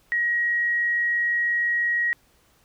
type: tone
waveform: sine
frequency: 1897 Hz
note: A#6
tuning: 30 cents sharp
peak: -20 dBFS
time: 0.12-2.13 s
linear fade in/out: 0 ms
effects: pink hiss -61 dBFS RMS until 2.64 s